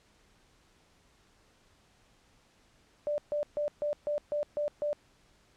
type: tone bursts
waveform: sine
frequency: 590 Hz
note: D5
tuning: 8 cents sharp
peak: -28 dBFS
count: 8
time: 3.07-4.93 s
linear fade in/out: 0 ms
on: 110 ms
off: 140 ms
effects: pink hiss -65 dBFS RMS until 5.56 s + low-pass 8000 Hz 12 dB/octave